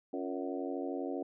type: harmonic tone with a mistuned harmonic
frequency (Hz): 92.5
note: F#2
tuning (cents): 0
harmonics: 3 / 4 / 5 / 6 / 7 / 8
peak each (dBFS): -38 / -40 / -42 / -44 / -45 / -46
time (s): 0.13-1.23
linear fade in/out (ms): 5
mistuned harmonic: 4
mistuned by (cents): -83
effects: none